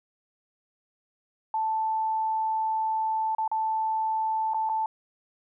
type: tone with dropouts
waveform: sine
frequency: 880 Hz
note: A5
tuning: in tune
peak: -24 dBFS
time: 1.54-4.86 s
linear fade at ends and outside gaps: 2 ms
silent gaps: 3.35-3.383 / 3.478-3.515 / 4.536-4.544 / 4.691-4.696 s
effects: none